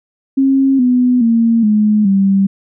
sine tone with pitch steps, 270 / 249 / 229.7 / 211.8 / 195.38 Hz, C#4 / B3 / A#3 / G#3 / G3, -45 / +14 / -25 / +34 / -5 cents, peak -8 dBFS, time 0.37-2.47 s, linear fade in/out 10 ms, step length 420 ms, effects none

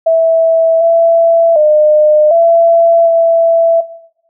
sine tone with pitch steps, 655 / 667 / 607 / 671 / 665 Hz, E5 / E5 / D#5 / E5 / E5, -11 / +20 / -43 / +31 / +15 cents, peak -5 dBFS, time 0.06-3.81 s, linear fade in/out 10 ms, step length 750 ms, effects noise-tail reverb RT60 0.8 s tail -18 dB re dry

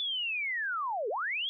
sine linear two-way sweep, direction down then up, 3502 to 389.7 to 3407 Hz, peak -30 dBFS, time 0-1.49 s, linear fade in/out 0 ms, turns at 1.09 s, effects none

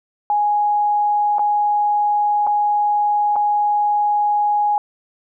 sine tone with dropouts, 830.6 Hz, G#5, in tune, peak -14 dBFS, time 0.3-4.78 s, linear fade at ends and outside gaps 1 ms, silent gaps 1.384-1.393 / 2.467-2.472 / 3.358-3.363 s, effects none

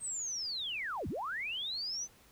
sine linear two-way sweep, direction down then up, 8500 to 53.7 to 6210 Hz, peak -35 dBFS, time 0-2.08 s, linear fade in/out 50 ms, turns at 1.08 s, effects pink hiss -62 dBFS RMS until 2.31 s

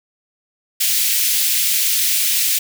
white high-pass noise, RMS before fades -17 dBFS, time 0.8-2.59 s, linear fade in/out 10 ms, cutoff 2200 Hz, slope 24 dB/octave, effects none

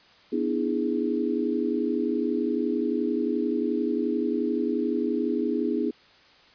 sine chord, E dominant seventh, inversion second, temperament equal with one note detuned, 246.9 / 298.1 / 329.6 / 415.3 Hz, B3 / D4 / E4 / G#4, 0 / +26 / 0 / 0 cents, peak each -28 / -29 / -29 / -29 dBFS, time 0.32-5.91 s, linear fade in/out 10 ms, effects white hiss -55 dBFS RMS until 6.54 s + resampled to 11025 Hz

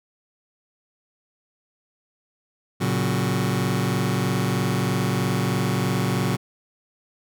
sawtooth chord, F# major, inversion first, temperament just, 115.62 / 138.75 / 185 Hz, A#2 / C#3 / F#3, -14 / +2 / 0 cents, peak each -21 dBFS, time 2.8-6.37 s, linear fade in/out 20 ms, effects none

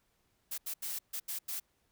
blue noise bursts at uneven times, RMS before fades -38 dBFS, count 6, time 0.51-0.58 / 0.66-0.74 / 0.82-0.99 / 1.13-1.2 / 1.28-1.39 / 1.48-1.6 s, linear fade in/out 10 ms, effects pink hiss -75 dBFS RMS until 1.91 s

